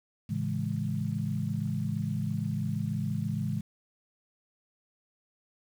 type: chord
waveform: sine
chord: A major seventh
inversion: none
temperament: equal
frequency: 110 / 138.59 / 164.81 / 207.7 Hz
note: A2 / C#3 / E3 / G#3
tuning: 0 / 0 / 0 / 0 cents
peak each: -34 dBFS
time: 0.29-3.61 s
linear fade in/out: 10 ms
effects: 9-bit